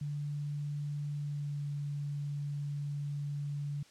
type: tone with pitch glide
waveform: sine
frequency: 146 to 144.32 Hz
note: D3 to D3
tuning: -10 to -30 cents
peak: -34 dBFS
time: 0.01-3.83 s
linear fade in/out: 5 ms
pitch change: -20 cents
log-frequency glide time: 1.14-1.68 s
effects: white hiss -61 dBFS RMS until 3.9 s + low-pass 7000 Hz 12 dB/octave